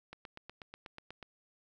click train, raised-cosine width 0.3 ms, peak -30 dBFS, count 10, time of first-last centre 0.13-1.228 s, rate 8.2 Hz, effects 12-bit

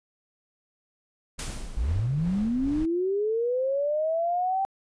brown noise with tremolo, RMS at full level -34 dBFS, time 1.38-2.86 s, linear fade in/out 10 ms, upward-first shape sine, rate 2.3 Hz, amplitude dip 50%
white noise with exponential decay, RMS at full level -33 dBFS, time 1.39-2.08 s, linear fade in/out 1 ms, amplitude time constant 150 ms
sine linear sweep, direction up, 46.25 to 784 Hz, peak -23 dBFS, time 1.77-4.65 s, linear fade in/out 0 ms
effects resampled to 22050 Hz

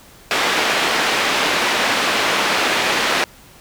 white band-pass noise, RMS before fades -18 dBFS, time 0.31-3.24 s, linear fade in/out 0 ms, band 250 to 2800 Hz, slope 12 dB/octave, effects pink hiss -45 dBFS RMS until 3.6 s

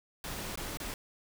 pink noise with dropouts, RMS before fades -39 dBFS, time 0.24-0.94 s, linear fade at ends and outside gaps 1 ms, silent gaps 0.557-0.574 / 0.772-0.801 s, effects none

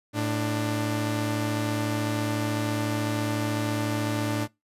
sawtooth tone pair together, 110 / 296 Hz, A2 / D4, 0 / +14 cents, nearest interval octave + perfect fourth, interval 1714 cents, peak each -24 dBFS, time 0.13-4.48 s, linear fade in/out 50 ms, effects noise-tail reverb RT60 0.2 s tail -23 dB re dry + resampled to 32000 Hz

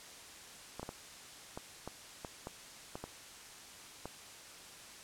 clicks, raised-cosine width 1 ms, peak -27 dBFS, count 10, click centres 0.796 / 0.83 / 0.891 / 1.575 / 1.876 / 2.248 / 2.471 / 2.955 / 3.04 / 4.056 s, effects white hiss -52 dBFS RMS until 5.03 s + low-pass 9000 Hz 12 dB/octave

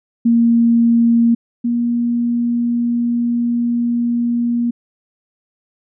sine tone pair in turn, 233.1 / 237.6 Hz, A#3 / A#3, 0 / +33 cents, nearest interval unison, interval 33 cents, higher second, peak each -9 / -14 dBFS, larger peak first, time 0.25-1.35 / 1.64-4.71 s, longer second, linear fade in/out 10 ms, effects none

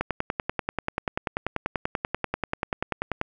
click train, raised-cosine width 0.5 ms, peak -10 dBFS, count 34, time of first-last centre 0.01-3.214 s, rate 10.3 Hz, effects none

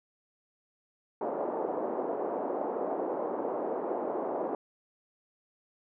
pink band-pass noise, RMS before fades -33 dBFS, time 1.21-4.55 s, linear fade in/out 2 ms, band 320 to 840 Hz, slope 24 dB/octave, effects none

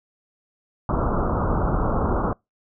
pink low-pass noise, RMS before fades -22 dBFS, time 0.89-2.33 s, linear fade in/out 2 ms, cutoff 1400 Hz, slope 96 dB/octave, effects noise-tail reverb RT60 0.2 s tail -26 dB re dry

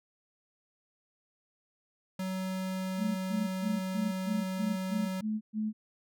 square tone, 187.8 Hz, F#3, 26 cents sharp, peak -33 dBFS, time 2.19-5.21 s, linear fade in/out 5 ms
sine tone bursts, 215.5 Hz, A3, 36 cents flat, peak -29 dBFS, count 9, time 2.97-5.73 s, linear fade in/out 50 ms, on 200 ms, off 120 ms
effects none

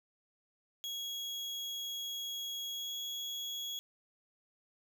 35% pulse tone with pitch glide, 3319 to 3338 Hz, G#7 to G#7, -2 to +8 cents, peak -36 dBFS, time 0.84-3.79 s, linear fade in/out 0 ms, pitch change +10 cents, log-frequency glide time 2.7-2.96 s, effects none

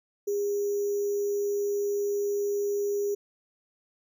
sine tone with sample-and-hold, 406.3 Hz, G#4, 38 cents flat, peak -25 dBFS, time 0.27-3.15 s, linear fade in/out 10 ms, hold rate 6300 Hz, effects none

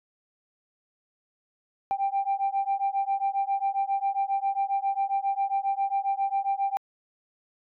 sine beating tone pair, 784 / 791.4 Hz, G5 / G5, 0 / +16 cents, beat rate 7.4 Hz, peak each -26 dBFS, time 1.91-6.77 s, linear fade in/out 0 ms, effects tanh soft clip ceiling -19 dBFS

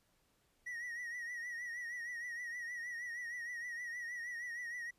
triangle tone with vibrato, 1912 Hz, A#6, 43 cents sharp, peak -39 dBFS, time 0.66-4.91 s, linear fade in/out 10 ms, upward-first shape triangle, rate 6.4 Hz, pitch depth 75 cents each way, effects pink hiss -75 dBFS RMS until 4.98 s + resampled to 32000 Hz

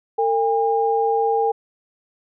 sine tone pair together, 452.7 / 808 Hz, A4 / G#5, +49 / -48 cents, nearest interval minor seventh, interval 1003 cents, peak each -19 dBFS, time 0.18-1.52 s, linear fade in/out 10 ms, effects none

